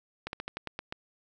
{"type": "slowing click train", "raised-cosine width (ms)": 0.3, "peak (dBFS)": -19, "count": 8, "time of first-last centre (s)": [0.27, 0.925], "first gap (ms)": 61, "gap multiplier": 1.14, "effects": []}